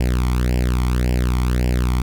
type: tone with flanger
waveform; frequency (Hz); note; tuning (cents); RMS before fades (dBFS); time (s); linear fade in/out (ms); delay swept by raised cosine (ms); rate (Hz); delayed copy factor
sawtooth; 61.74; B1; 0; -18; 0-2.02; 5; 0.39 to 0.92; 1.8; +0.85
effects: none